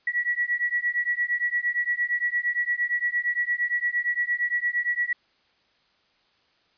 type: beating tone pair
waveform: sine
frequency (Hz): 1930 / 1938.7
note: B6 / B6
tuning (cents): -40 / -33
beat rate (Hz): 8.7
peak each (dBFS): -26 / -26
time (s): 0.07-5.13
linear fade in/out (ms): 5
effects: white hiss -65 dBFS RMS until 6.77 s + resampled to 11025 Hz